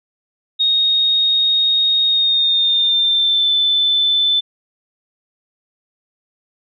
sine tone with pitch glide, 3729 to 3522 Hz, A#7 to A7, 0 to +1 cents, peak -12 dBFS, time 0.59-4.41 s, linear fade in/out 20 ms, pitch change -99 cents, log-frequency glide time 2.06-3.52 s, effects none

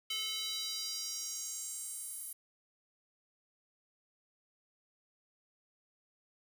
square tone with high-pass filter sweep, 434.8 Hz, A4, 21 cents flat, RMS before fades -40 dBFS, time 0.1-2.33 s, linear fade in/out 5 ms, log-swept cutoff 3000 to 11000 Hz, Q 3.4, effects 11-bit

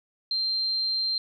sine tone, 4157 Hz, C8, 12 cents flat, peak -24 dBFS, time 0.31-1.18 s, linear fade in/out 2 ms, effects 11-bit

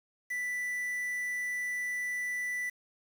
triangle tone with quantisation, 1978 Hz, B6, 2 cents sharp, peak -30 dBFS, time 0.3-2.7 s, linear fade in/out 10 ms, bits 8, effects none

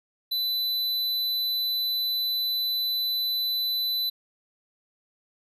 square tone, 4000 Hz, B7, 21 cents sharp, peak -25 dBFS, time 0.31-4.1 s, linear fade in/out 10 ms, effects resampled to 32000 Hz

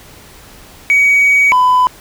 triangle tone pair in turn, 2259 / 1002.8 Hz, C#7 / B5, +32 / +26 cents, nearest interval octave + major second, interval 1406 cents, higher first, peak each -4 dBFS, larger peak neither, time 0.9-1.52 / 1.52-1.87 s, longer first, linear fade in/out 0 ms, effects tanh soft clip ceiling -2 dBFS + pink hiss -39 dBFS RMS until 2 s

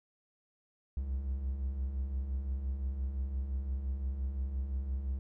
triangle beating tone pair, 61.74 / 67.54 Hz, B1 / C#2, 0 / -44 cents, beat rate 5.8 Hz, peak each -40 / -31 dBFS, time 0.97-5.19 s, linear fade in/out 0 ms, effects none

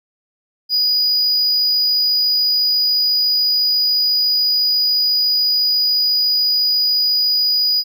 triangle tone, 4923 Hz, D#8, 19 cents flat, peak -12 dBFS, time 0.69-7.84 s, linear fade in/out 50 ms, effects none

